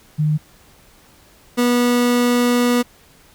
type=tone pair in turn; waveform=sine / 30% pulse; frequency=152.4 / 243.3 Hz; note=D#3 / B3; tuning=-36 / -26 cents; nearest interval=minor sixth; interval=810 cents; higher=second; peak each=-14 / -11 dBFS; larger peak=second; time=0.18-0.38 / 1.57-2.83 s; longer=second; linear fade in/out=20 ms; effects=pink hiss -50 dBFS RMS until 3.34 s